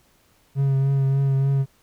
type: tone with vibrato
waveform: triangle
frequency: 136.6 Hz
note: C#3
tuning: 25 cents flat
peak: -15 dBFS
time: 0.55-1.66 s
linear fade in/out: 50 ms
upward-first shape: triangle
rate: 3.4 Hz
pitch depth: 25 cents each way
effects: pink hiss -60 dBFS RMS until 1.82 s